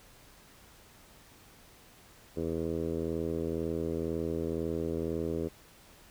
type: tone with low-pass filter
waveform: 10% pulse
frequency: 82 Hz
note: E2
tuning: 9 cents flat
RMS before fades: -33 dBFS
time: 2.36-5.49 s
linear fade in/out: 20 ms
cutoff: 450 Hz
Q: 2.5
effects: pink hiss -57 dBFS RMS until 6.1 s